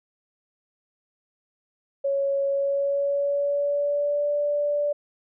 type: tone with pitch glide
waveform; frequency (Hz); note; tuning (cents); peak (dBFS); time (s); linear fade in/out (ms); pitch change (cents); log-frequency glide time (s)
sine; 554.4 to 583.6; C#5 to D5; 0 to -11; -21; 2.04-4.93; 10; +89; 2.47-4.29
effects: none